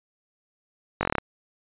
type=slowing click train; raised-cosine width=0.5 ms; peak=-8 dBFS; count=8; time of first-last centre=1.01-1.183 s; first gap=20 ms; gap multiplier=1.07; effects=resampled to 8000 Hz